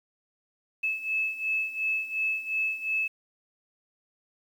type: beating tone pair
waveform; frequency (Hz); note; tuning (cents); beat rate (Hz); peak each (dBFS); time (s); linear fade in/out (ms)
sine; 2603 / 2605.8; E7 / E7; -22 / -21; 2.8; -32 / -28; 0.83-3.08; 10
effects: 9-bit